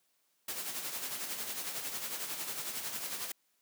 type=noise with tremolo; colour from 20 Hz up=white; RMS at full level=-37 dBFS; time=0.48-3.32 s; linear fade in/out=5 ms; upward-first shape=sine; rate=11 Hz; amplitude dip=50%; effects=white hiss -75 dBFS RMS until 3.61 s + high-pass 150 Hz 12 dB/octave